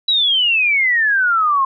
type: exponential sweep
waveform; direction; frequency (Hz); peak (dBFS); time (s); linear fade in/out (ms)
sine; down; 3951 to 1052; -12; 0.08-1.65; 5
effects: none